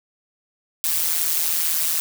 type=noise with amplitude modulation; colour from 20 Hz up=blue; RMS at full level=-18 dBFS; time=0.84-2 s; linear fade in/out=0 ms; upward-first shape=sine; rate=162 Hz; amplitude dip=80%; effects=none